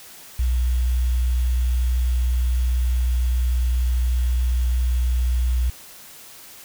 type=tone with quantisation; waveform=sine; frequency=61.4 Hz; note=B1; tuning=9 cents flat; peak=-17 dBFS; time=0.39-5.7 s; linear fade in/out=5 ms; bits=7; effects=white hiss -43 dBFS RMS until 6.64 s